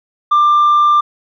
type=tone with tanh clipping; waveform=sine; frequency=1188 Hz; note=D6; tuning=20 cents sharp; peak=-8 dBFS; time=0.31-1.01 s; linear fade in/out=10 ms; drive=1 dB; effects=none